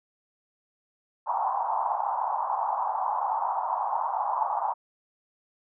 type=band-pass noise; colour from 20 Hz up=pink; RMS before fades=-28 dBFS; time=1.26-4.74 s; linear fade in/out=20 ms; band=790 to 1000 Hz; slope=48 dB/octave; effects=none